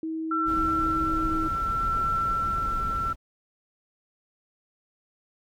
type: tone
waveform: sine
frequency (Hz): 320.4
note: E4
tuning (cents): -49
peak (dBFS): -28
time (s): 0.03-1.48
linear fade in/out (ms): 2
type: tone with tremolo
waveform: sine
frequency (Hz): 1346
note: E6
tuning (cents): +36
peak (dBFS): -23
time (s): 0.31-3.13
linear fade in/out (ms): 5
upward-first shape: sine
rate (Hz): 0.69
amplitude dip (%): 30
type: noise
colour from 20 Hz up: brown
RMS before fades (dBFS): -33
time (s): 0.45-3.16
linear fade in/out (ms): 50
effects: none